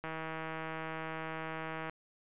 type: click train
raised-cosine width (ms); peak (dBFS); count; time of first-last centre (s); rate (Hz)
0.5; -25; 298; 0.04-1.896; 160
effects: resampled to 8000 Hz